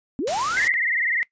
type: linear sweep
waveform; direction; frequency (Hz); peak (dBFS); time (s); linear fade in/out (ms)
sine; up; 234 to 2137; -22; 0.19-0.74; 0
type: noise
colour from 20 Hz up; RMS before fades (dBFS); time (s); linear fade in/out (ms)
white; -29; 0.27-0.68; 5
type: tone with vibrato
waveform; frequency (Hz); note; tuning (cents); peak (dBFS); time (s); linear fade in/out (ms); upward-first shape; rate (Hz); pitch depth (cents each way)
sine; 1975.5; B6; 0; -20; 0.57-1.23; 0; sine; 20; 120
effects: noise-tail reverb RT60 0.1 s tail -21 dB re dry + resampled to 16000 Hz